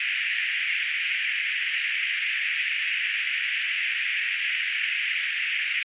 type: band-pass noise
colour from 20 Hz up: white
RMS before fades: -27 dBFS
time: 0-5.83 s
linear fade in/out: 5 ms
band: 1800 to 2800 Hz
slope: 48 dB/octave
effects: resampled to 8000 Hz